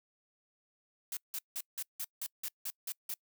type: noise bursts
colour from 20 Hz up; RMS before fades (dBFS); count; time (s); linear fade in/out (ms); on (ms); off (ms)
blue; -38; 10; 1.12-3.14; 2; 49; 170
effects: noise-tail reverb RT60 0.1 s tail -26 dB re dry